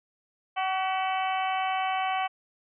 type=harmonic tone with a mistuned harmonic; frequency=377.9 Hz; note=F#4; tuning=37 cents sharp; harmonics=2 / 3 / 4 / 5 / 6 / 7 / 8; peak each=-27 / -33 / -39 / -40 / -37 / -39 / -39 dBFS; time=0.56-2.28 s; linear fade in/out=20 ms; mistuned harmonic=5; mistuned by=+43 cents; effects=none